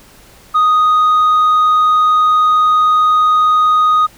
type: tone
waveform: sine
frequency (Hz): 1244.5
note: D#6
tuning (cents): 0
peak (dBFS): -5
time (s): 0.54-4.07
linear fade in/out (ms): 20
effects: tanh soft clip ceiling -7 dBFS + pink hiss -43 dBFS RMS until 4.17 s